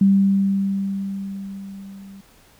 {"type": "tone with level ramp", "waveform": "sine", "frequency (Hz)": 196, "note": "G3", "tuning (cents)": 0, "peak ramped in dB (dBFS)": [-10, -38], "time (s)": [0.01, 2.21], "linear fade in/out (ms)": 5, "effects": ["pink hiss -53 dBFS RMS until 2.59 s"]}